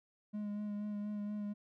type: tone with vibrato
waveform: triangle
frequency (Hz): 207.7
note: G#3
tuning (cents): 0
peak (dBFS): -35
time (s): 0.33-1.54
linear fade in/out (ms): 20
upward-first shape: sine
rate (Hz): 4.2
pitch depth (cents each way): 20
effects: none